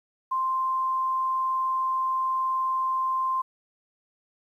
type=tone; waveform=sine; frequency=1046.5 Hz; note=C6; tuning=in tune; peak=-23 dBFS; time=0.31-3.42 s; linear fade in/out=10 ms; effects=10-bit